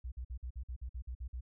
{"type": "tone bursts", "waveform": "sine", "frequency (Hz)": 61.74, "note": "B1", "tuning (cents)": 0, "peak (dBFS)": -38, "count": 11, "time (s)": [0.04, 1.409], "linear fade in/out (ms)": 10, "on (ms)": 79, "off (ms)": 50, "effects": []}